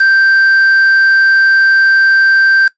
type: tone with quantisation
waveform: triangle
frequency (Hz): 1568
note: G6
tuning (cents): 0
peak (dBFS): -4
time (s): 0-2.68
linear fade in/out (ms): 5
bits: 4
effects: noise-tail reverb RT60 0.1 s tail -17 dB re dry + resampled to 16000 Hz